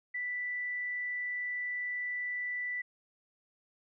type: tone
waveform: sine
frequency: 1975.5 Hz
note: B6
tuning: in tune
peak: -33 dBFS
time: 0.14-2.82 s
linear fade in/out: 10 ms
effects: none